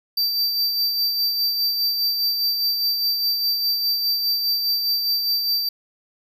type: tone with tremolo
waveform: square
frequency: 4662 Hz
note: D8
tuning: 14 cents flat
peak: -18 dBFS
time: 0.17-5.69 s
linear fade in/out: 5 ms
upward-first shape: sine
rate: 4.9 Hz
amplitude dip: 40%
effects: none